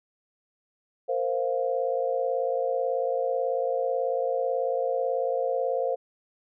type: chord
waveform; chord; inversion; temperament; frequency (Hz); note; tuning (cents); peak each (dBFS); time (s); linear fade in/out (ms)
sine; Bb suspended second; none; just; 466.2 / 524.4 / 699.2; Bb4 / C5 / F5; 0 / +4 / +2; -30 / -26 / -31; 1.08-5.96; 20
effects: none